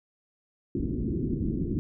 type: low-pass noise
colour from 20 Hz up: white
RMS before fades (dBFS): -29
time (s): 0.75-1.79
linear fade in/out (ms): 0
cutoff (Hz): 350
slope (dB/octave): 48
effects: none